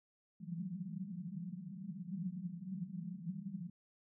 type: band-pass noise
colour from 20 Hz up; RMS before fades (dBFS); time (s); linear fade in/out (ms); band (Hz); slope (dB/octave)
white; -44; 0.4-3.7; 5; 160 to 200; 96
effects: none